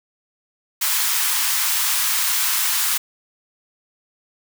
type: high-pass noise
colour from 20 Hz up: white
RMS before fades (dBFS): -20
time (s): 0.81-2.98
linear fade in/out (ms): 10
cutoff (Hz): 880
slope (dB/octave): 48
effects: none